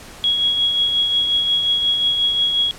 sine tone with tremolo, 3322 Hz, G#7, in tune, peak -13 dBFS, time 0.24-2.71 s, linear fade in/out 0 ms, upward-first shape triangle, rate 5.6 Hz, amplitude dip 45%, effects pink hiss -39 dBFS RMS until 2.78 s + low-pass 11000 Hz 12 dB/octave

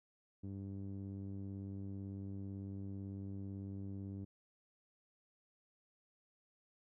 sawtooth tone with low-pass filter, 98 Hz, G2, in tune, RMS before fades -45 dBFS, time 0.43-4.25 s, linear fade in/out 10 ms, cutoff 280 Hz, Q 1.8, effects none

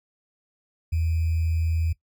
sine tone with sample-and-hold, 81.7 Hz, E2, 15 cents flat, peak -21 dBFS, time 0.92-1.93 s, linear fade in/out 10 ms, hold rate 2450 Hz, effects noise-tail reverb RT60 0.1 s tail -19 dB re dry

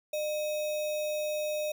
sine tone with sample-and-hold, 606 Hz, D#5, 46 cents flat, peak -29 dBFS, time 0.13-1.72 s, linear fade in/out 5 ms, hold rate 3150 Hz, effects none

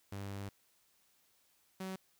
sawtooth tone pair in turn, 99.4 / 188.84 Hz, G2 / F#3, +25 / +36 cents, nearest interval major seventh, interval 1111 cents, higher second, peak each -37 / -36 dBFS, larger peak second, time 0.12-0.49 / 1.8-1.96 s, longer first, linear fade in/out 5 ms, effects white hiss -72 dBFS RMS until 2.19 s

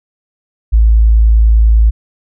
sine tone, 55 Hz, A1, in tune, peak -4 dBFS, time 0.72-1.91 s, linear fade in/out 20 ms, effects none

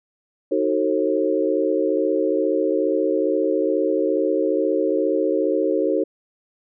sine chord, D# diminished seventh, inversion none, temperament just, 311.1 / 373.4 / 448 / 537.6 Hz, D#4 / F#4 / A4 / C5, 0 / +16 / +31 / +47 cents, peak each -23 dBFS, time 0.51-6.04 s, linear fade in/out 10 ms, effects none

